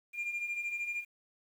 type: beating tone pair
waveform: sine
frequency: 2391 / 2404 Hz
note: D7 / D7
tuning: +30 / +40 cents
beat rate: 13 Hz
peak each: -39 / -33 dBFS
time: 0.13-1.05 s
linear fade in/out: 50 ms
effects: tanh soft clip ceiling -31 dBFS + 10-bit